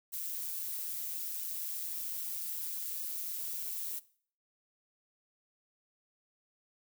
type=noise with amplitude modulation; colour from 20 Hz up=violet; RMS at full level=-36 dBFS; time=0.12-4 s; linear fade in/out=20 ms; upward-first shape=sine; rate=167 Hz; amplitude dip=55%; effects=noise-tail reverb RT60 0.5 s tail -19 dB re dry